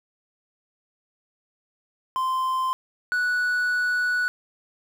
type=tone pair in turn; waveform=triangle; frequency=1039 / 1475.3 Hz; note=C6 / F#6; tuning=-12 / -5 cents; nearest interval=tritone; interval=607 cents; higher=second; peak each=-20 / -19 dBFS; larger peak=second; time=2.16-2.73 / 3.12-4.28 s; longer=second; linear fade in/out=0 ms; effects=8-bit